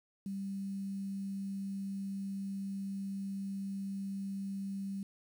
sine tone with quantisation, 196 Hz, G3, in tune, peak -36 dBFS, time 0.26-5.03 s, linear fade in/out 2 ms, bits 10, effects none

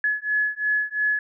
sine beating tone pair, 1700 / 1702.9 Hz, G#6 / G#6, +40 / +43 cents, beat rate 2.9 Hz, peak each -24 dBFS, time 0.04-1.19 s, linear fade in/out 2 ms, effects none

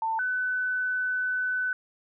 sine tone pair in turn, 894 / 1503.5 Hz, A5 / F#6, +27 / +27 cents, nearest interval major sixth, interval 900 cents, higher second, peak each -25 dBFS, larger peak neither, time 0.02-0.19 / 0.19-1.73 s, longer second, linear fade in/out 2 ms, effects none

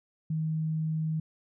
sine tone, 157.9 Hz, D#3, 26 cents sharp, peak -27 dBFS, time 0.3-1.2 s, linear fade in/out 5 ms, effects none

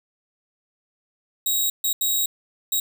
5% pulse tone bursts at uneven times, 3815 Hz, A#7, 39 cents sharp, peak -12 dBFS, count 4, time 1.46-1.7 / 1.84-1.93 / 2.01-2.26 / 2.72-2.8 s, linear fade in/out 5 ms, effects none

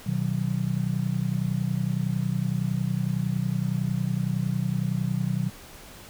sine chord, B major, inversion none, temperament just, 123.47 / 154.34 / 185.21 Hz, B2 / D#3 / F#3, 0 / -14 / +2 cents, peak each -28 dBFS, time 0.06-5.5 s, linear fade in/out 10 ms, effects pink hiss -46 dBFS RMS until 6.09 s

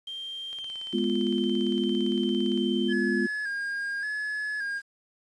sine tone with pitch glide, 3173 to 3108 Hz, G7 to G7, +20 to -16 cents, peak -34 dBFS, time 0.07-2.93 s, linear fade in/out 5 ms, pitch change -36 cents, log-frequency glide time 0.57-0.75 s
click train, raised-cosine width 0.2 ms, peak -30 dBFS, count 37, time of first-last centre 0.53-2.575 s, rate 17.6 Hz
sine chord, F diminished, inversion first, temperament equal, 207.7 / 246.9 / 349.2 Hz, Ab3 / Cb4 / F4, 0 / 0 / 0 cents, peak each -28 dBFS, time 0.93-3.27 s, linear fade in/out 10 ms
triangle tone with vibrato, 1661.2 Hz, G#6, in tune, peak -27 dBFS, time 2.88-4.82 s, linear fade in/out 50 ms, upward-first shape square, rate 0.87 Hz, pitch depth 44 cents each way
effects resampled to 22050 Hz + 9-bit

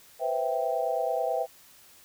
sine chord, C major seventh, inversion third, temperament equal, 493.9 / 523.3 / 659.3 / 784 Hz, B4 / C5 / E5 / G5, 0 / 0 / 0 / 0 cents, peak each -32 / -33 / -29 / -31 dBFS, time 0.19-1.47 s, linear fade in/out 50 ms, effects white hiss -55 dBFS RMS until 2.04 s

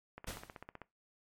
click train, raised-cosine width 0.5 ms, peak -31 dBFS, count 11, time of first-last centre 0.18-0.817 s, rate 15.7 Hz
pink noise with exponential decay, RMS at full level -40 dBFS, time 0.27-0.64 s, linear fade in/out 5 ms, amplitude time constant 79 ms
effects noise-tail reverb RT60 0.2 s tail -20 dB re dry + MP3 64 kbps

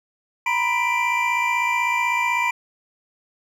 triangle tone cluster, 950 / 1006 / 1987 / 2357 Hz, A#5 / B5 / B6 / D7, +33 / +32 / +10 / +6 cents, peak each -22 / -23 / -27 / -21 dBFS, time 0.46-2.51 s, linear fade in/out 5 ms, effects none

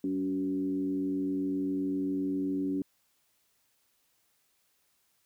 sine tone with frequency modulation, 283.6 Hz, C#4, 40 cents sharp, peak -28 dBFS, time 0.04-2.82 s, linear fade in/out 2 ms, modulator 92.4 Hz, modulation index 0.65, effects white hiss -72 dBFS RMS until 5.25 s

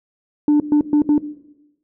sine tone bursts at uneven times, 296.1 Hz, D4, 14 cents sharp, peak -8 dBFS, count 4, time 0.48-0.6 / 0.72-0.81 / 0.93-1.02 / 1.09-1.18 s, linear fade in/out 2 ms, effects noise-tail reverb RT60 1.0 s tail -17 dB re dry + tanh soft clip ceiling -9 dBFS

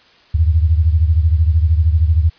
sine beating tone pair, 77.78 / 90.78 Hz, D#2 / F#2, 0 / -32 cents, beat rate 13 Hz, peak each -11 / -16 dBFS, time 0.34-2.3 s, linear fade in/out 10 ms, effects white hiss -49 dBFS RMS until 2.38 s + resampled to 11025 Hz

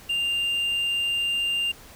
triangle tone, 2794 Hz, F7, in tune, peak -21 dBFS, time 0.09-1.72 s, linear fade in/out 10 ms, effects pink hiss -47 dBFS RMS until 1.95 s

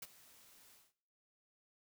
white noise with ADSR envelope, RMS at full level -45 dBFS, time 0.02-0.93 s, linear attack 5 ms, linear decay 33 ms, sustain -18 dB, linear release 200 ms, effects noise-tail reverb RT60 0.6 s tail -18 dB re dry

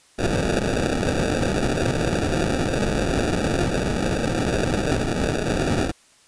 white noise with sample-and-hold, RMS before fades -22 dBFS, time 0.18-5.92 s, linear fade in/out 20 ms, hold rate 1050 Hz, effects white hiss -55 dBFS RMS until 6.27 s + resampled to 22050 Hz

